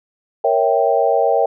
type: chord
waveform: sine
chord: A# diminished seventh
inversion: none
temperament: equal with one note detuned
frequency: 466.2 / 554.4 / 653.9 / 784 Hz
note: A#4 / C#5 / E5 / G5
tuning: 0 / 0 / -14 / 0 cents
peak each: -18 dBFS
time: 0.44-1.46 s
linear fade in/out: 5 ms
effects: none